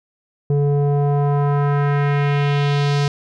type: tone with low-pass filter sweep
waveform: square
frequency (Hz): 143.5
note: D3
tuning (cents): -40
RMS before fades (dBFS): -17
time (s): 0.5-3.08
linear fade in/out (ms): 2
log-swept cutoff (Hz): 410 to 5300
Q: 1.6
effects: none